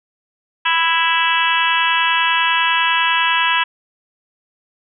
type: harmonic tone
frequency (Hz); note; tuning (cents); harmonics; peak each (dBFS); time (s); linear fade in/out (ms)
330; E4; +2; 3 / 4 / 5 / 6 / 7 / 8 / 9 / 10; -18 / -25 / -20 / -25 / -28 / -20 / -23 / -24; 0.65-3.64; 10
effects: none